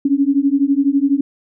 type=beating tone pair; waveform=sine; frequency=272.9 / 284.9 Hz; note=C#4 / C#4; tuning=-27 / +48 cents; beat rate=12 Hz; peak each=-15 dBFS; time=0.05-1.21 s; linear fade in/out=5 ms; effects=none